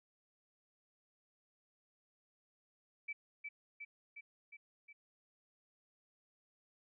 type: tone with echo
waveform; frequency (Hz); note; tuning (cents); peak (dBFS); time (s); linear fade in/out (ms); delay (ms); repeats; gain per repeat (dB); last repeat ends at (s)
sine; 2311; D7; -28; -39; 3.08-3.13; 10; 360; 5; -3; 4.93
effects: none